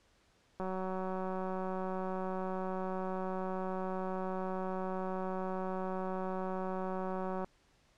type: click train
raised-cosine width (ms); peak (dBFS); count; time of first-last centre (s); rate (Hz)
1; -25; 1281; 0.6-7.445; 187
effects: pink hiss -69 dBFS RMS until 7.97 s + low-pass 7000 Hz 12 dB/octave